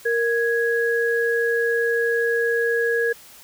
sine tone pair together, 466.2 / 1661.3 Hz, A#4 / G#6, 0 / 0 cents, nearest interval octave + minor seventh, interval 2200 cents, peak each -20 / -22 dBFS, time 0.05-3.13 s, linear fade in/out 10 ms, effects white hiss -46 dBFS RMS until 3.43 s

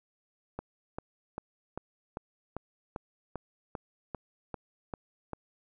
click train, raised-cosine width 1 ms, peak -22 dBFS, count 13, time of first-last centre 0.59-5.333 s, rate 2.53 Hz, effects none

